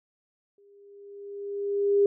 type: tone with exponential growth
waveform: sine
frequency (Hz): 403.1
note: G4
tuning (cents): +48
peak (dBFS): -16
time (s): 0.58-2.06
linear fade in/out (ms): 2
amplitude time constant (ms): 320
effects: none